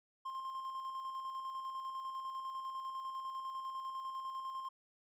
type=tone with tremolo; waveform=triangle; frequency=1057 Hz; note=C6; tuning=17 cents sharp; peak=-37 dBFS; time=0.25-4.69 s; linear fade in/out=10 ms; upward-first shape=square; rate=10 Hz; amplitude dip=35%; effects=none